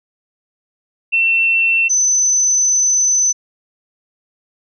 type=tone pair in turn; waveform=sine; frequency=2697 / 6068 Hz; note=E7 / F#8; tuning=+39 / +43 cents; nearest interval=octave + major second; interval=1404 cents; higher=second; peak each=-11 dBFS; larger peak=neither; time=1.12-1.89 / 1.89-3.33 s; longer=second; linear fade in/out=20 ms; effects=none